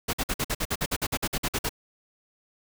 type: noise bursts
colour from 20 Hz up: pink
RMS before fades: -27 dBFS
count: 16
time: 0.08-1.693 s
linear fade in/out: 10 ms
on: 53 ms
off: 51 ms
effects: none